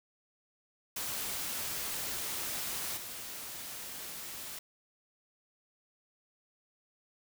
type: noise with level steps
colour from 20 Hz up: white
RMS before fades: -37 / -43 dBFS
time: 0.96-4.59 s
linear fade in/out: 5 ms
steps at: 2.96 s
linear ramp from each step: 20 ms
effects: none